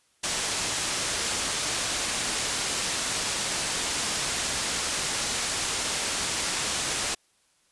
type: low-pass noise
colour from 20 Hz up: white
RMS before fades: -29 dBFS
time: 0.23-7.15 s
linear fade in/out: 10 ms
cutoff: 9000 Hz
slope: 24 dB/octave
effects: white hiss -66 dBFS RMS until 7.71 s + resampled to 24000 Hz